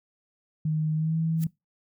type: tone with pitch glide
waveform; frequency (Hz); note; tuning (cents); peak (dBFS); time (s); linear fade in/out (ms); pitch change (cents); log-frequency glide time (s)
sine; 155.56 to 162.07; D#3 to E3; 0 to -29; -23; 0.65-1.47; 5; +71; 0.95-1.17
type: noise with exponential growth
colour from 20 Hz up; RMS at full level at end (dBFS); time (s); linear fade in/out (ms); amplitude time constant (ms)
blue; -35; 1.36-1.44; 2; 16
effects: noise-tail reverb RT60 0.2 s tail -22 dB re dry